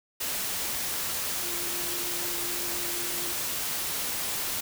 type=tone in noise; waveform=sine; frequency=347.9 Hz; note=F4; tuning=7 cents flat; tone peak=-41 dBFS; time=1.42-3.33 s; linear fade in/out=10 ms; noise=white; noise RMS=-31 dBFS; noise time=0.2-4.61 s; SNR=-13 dB; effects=none